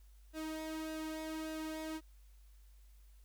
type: tone with flanger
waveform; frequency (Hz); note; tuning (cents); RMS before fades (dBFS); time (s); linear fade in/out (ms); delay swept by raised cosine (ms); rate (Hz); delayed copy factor
sawtooth; 315.2; D#4; +23; -42; 0.33-2.01; 50; 0.9 to 2.5; 1.7; -0.6
effects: added 50 Hz sine -57 dBFS peak until 3.24 s + white hiss -73 dBFS RMS until 3.24 s